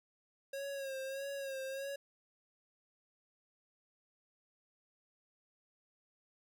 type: tone with vibrato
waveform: square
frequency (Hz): 544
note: C#5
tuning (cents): -33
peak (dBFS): -40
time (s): 0.53-1.96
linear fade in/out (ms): 5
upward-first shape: sine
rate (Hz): 1.6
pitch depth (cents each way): 46
effects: none